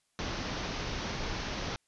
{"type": "low-pass noise", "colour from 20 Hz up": "pink", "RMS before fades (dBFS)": -36, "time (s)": [0.19, 1.76], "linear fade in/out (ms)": 0, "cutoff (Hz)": 6200, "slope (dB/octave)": 96, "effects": ["white hiss -75 dBFS RMS until 1.87 s", "resampled to 24000 Hz"]}